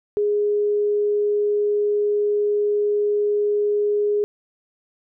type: tone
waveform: sine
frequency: 414.4 Hz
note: G#4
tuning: 4 cents flat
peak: -17 dBFS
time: 0.17-4.24 s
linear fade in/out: 0 ms
effects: none